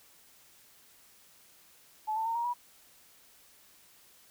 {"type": "tone with pitch steps", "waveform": "sine", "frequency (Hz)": [863, 888.3, 914.3, 941.1, 968.7], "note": ["A5", "A5", "A#5", "A#5", "B5"], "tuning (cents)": [-34, 16, -34, 16, -34], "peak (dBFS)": -29, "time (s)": [2.07, 2.54], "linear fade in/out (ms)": 20, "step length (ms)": 94, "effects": ["white hiss -60 dBFS RMS until 4.3 s"]}